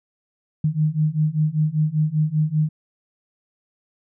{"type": "beating tone pair", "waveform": "sine", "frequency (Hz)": [151.4, 156.5], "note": ["D#3", "D#3"], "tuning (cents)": [-47, 10], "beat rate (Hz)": 5.1, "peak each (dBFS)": [-21, -20], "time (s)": [0.64, 2.69], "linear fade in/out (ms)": 5, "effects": []}